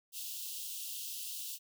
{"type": "high-pass noise", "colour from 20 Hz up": "white", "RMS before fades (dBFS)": -42, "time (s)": [0.12, 1.59], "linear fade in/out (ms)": 50, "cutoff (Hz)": 2700, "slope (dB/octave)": 96, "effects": []}